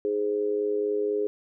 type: tone with amplitude modulation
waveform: sine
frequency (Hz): 416.5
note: G#4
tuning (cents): +5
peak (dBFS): -20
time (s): 0.05-1.27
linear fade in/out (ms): 0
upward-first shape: sine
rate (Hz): 104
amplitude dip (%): 75
effects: none